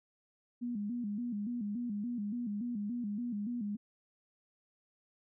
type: tone with vibrato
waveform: sine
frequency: 222.8 Hz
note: A3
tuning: 22 cents sharp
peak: -34 dBFS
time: 0.61-3.77 s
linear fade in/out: 20 ms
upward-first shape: square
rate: 3.5 Hz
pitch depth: 140 cents each way
effects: none